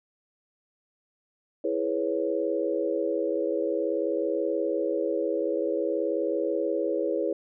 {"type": "chord", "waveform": "sine", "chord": "C# minor seventh", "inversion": "first", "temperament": "equal", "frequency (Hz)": [329.6, 415.3, 493.9, 554.4], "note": ["E4", "G#4", "B4", "C#5"], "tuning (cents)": [0, 0, 0, 0], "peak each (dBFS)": -30, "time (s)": [1.64, 7.33], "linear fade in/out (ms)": 5, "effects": []}